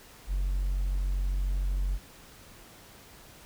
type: tone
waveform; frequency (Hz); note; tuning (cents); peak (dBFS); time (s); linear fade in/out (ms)
triangle; 46.45; F#1; +7; -23; 0.27-1.99; 50
effects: tanh soft clip ceiling -20 dBFS + pink hiss -52 dBFS RMS until 3.45 s